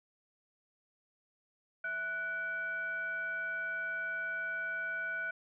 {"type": "tone with frequency modulation", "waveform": "sine", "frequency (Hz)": 1480, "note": "F#6", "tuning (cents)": 0, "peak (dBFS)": -34, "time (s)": [1.84, 5.31], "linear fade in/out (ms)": 5, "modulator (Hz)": 823, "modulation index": 0.43, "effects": []}